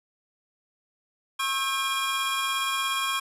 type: tone cluster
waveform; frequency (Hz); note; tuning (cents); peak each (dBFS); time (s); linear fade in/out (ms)
square; 1087 / 1308 / 1592 / 2409 / 3278; C#6 / E6 / G6 / D7 / G#7; -34 / -14 / +26 / +43 / -23; -29 / -37 / -37 / -33 / -32; 1.39-3.2; 10
effects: resampled to 32000 Hz